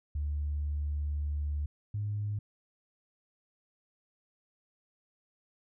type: tone pair in turn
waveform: sine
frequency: 73.5 / 103.94 Hz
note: D2 / G#2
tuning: +2 / +2 cents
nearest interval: tritone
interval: 600 cents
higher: second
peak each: -29 / -30 dBFS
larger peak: first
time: 0.15-1.66 / 1.94-2.39 s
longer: first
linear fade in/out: 5 ms
effects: tanh soft clip ceiling -25 dBFS